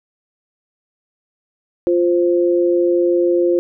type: tone pair together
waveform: sine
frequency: 349.2 / 523.2 Hz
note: F4 / C5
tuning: 0 / 0 cents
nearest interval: perfect fifth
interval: 700 cents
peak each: -13 / -18 dBFS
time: 1.87-3.59 s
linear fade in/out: 0 ms
effects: none